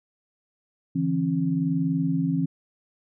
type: tone cluster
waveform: sine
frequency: 146 / 166.8 / 269.8 Hz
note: D3 / E3 / C#4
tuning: -10 / +21 / -47 cents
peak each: -31 / -24 / -25 dBFS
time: 0.95-2.46 s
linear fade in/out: 10 ms
effects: none